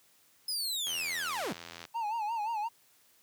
sawtooth linear sweep, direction down, 5130 to 138 Hz, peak -29 dBFS, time 0.48-1.53 s, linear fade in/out 5 ms
click train, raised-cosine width 0.2 ms, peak -26 dBFS, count 84, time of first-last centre 0.87-1.852 s, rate 84.5 Hz
triangle tone with vibrato, 880 Hz, A5, in tune, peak -29 dBFS, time 1.94-2.69 s, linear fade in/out 20 ms, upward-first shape sine, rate 5.7 Hz, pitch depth 110 cents each way
effects white hiss -65 dBFS RMS until 3.22 s + high-pass 80 Hz 12 dB/octave

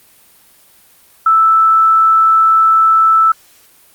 sine tone, 1318 Hz, E6, 1 cent flat, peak -6 dBFS, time 1.26-3.32 s, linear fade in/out 5 ms, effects white hiss -47 dBFS RMS until 3.94 s + Opus 32 kbps

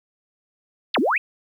sine exponential two-way sweep, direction down then up, 5000 to 216.6 to 2746 Hz, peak -17 dBFS, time 0.94-1.18 s, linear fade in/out 5 ms, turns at 0.99 s, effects 9-bit

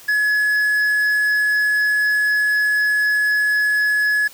triangle tone with quantisation, 1696 Hz, G#6, 36 cents sharp, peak -13 dBFS, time 0.08-4.28 s, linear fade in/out 10 ms, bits 6, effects white hiss -43 dBFS RMS until 4.33 s

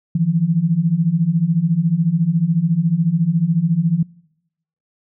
sine beating tone pair, 157.4 / 171.4 Hz, D#3 / F3, +20 / -32 cents, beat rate 14 Hz, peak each -18 / -16 dBFS, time 0.15-4.03 s, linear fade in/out 5 ms, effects noise-tail reverb RT60 0.8 s tail -25 dB re dry

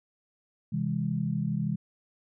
sine chord, C augmented, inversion none, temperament just, 130.81 / 163.52 / 204.4 Hz, C3 / E3 / G#3, 0 / -14 / -27 cents, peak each -32 / -30 / -31 dBFS, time 0.72-1.76 s, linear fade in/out 10 ms, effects none

